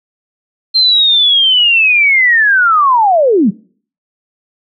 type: linear sweep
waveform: sine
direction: down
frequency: 4179 to 168 Hz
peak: -6 dBFS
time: 0.74-3.51 s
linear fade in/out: 20 ms
effects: noise-tail reverb RT60 0.5 s tail -24 dB re dry